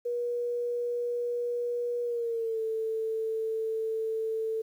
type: tone with pitch glide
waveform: sine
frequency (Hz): 481.2 to 443.8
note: B4 to A4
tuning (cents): -45 to +15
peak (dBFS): -28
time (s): 0.05-4.62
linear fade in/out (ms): 10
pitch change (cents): -140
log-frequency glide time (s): 2.03-2.6
effects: 10-bit